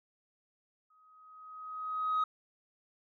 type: tone with exponential growth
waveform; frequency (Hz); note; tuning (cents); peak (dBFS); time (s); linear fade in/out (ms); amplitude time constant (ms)
sine; 1261; D#6; +23; -24; 0.9-2.24; 5; 290
effects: tanh soft clip ceiling -25 dBFS